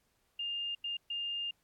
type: tone bursts at uneven times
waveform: sine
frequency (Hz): 2812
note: F7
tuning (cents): +11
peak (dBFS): -34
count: 3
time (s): 0.39-0.75 / 0.84-0.97 / 1.1-1.51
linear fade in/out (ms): 5
effects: pink hiss -75 dBFS RMS until 1.63 s + AAC 64 kbps